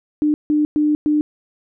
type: tone bursts at uneven times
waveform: sine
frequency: 300 Hz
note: D4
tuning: 37 cents sharp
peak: -13 dBFS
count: 4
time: 0.22-0.34 / 0.5-0.65 / 0.76-0.95 / 1.06-1.21 s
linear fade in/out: 0 ms
effects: none